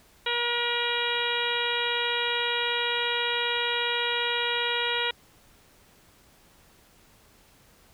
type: harmonic tone with a mistuned harmonic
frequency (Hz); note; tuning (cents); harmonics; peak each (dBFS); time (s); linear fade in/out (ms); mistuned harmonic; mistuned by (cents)
477.4; A#4; +41; 1 / 2 / 3 / 4 / 5 / 6 / 7 / 8; -33 / -33 / -33 / -33 / -33 / -33 / -33 / -33; 0.26-5.11; 5; 7; -19
effects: pink hiss -58 dBFS RMS until 7.93 s